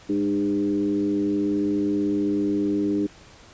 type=tone with frequency modulation; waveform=sine; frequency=303.1 Hz; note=D#4; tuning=45 cents flat; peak=-20 dBFS; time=0.09-3.07 s; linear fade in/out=10 ms; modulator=99.5 Hz; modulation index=0.83; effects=pink hiss -49 dBFS RMS until 3.53 s + resampled to 16000 Hz